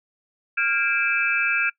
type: tone cluster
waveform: sine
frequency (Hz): 1395 / 1625 / 2349 / 2606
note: F6 / G#6 / D7 / E7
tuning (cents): -2 / -38 / 0 / -20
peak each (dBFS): -25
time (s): 0.57-1.7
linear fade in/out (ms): 10
effects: noise-tail reverb RT60 0.1 s tail -22 dB re dry